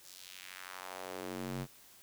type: tone with high-pass filter sweep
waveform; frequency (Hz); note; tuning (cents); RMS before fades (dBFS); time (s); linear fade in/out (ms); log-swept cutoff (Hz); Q
square; 46.25; F#1; 0; -44; 0.02-1.67; 50; 6200 to 130; 1.4
effects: white hiss -59 dBFS RMS until 2.02 s